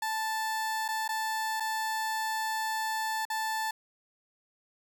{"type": "tone with dropouts", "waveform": "30% pulse", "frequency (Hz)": 880, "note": "A5", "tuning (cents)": 0, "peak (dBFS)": -27, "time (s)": [0.02, 3.71], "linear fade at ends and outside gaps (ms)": 5, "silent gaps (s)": [[0.881, 0.886], [1.079, 1.089], [1.6, 1.604], [3.253, 3.3]], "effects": []}